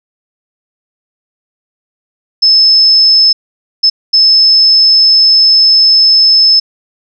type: tone bursts at uneven times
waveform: sine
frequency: 5230 Hz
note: E8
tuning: 15 cents flat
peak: -3 dBFS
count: 3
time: 2.42-3.33 / 3.83-3.9 / 4.13-6.6 s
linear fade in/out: 10 ms
effects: none